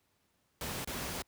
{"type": "noise with dropouts", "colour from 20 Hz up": "pink", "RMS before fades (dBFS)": -38, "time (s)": [0.61, 1.22], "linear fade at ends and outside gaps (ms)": 1, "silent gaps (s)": [0.846, 0.874], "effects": ["pink hiss -75 dBFS RMS until 1.27 s", "high-pass 60 Hz 12 dB/octave"]}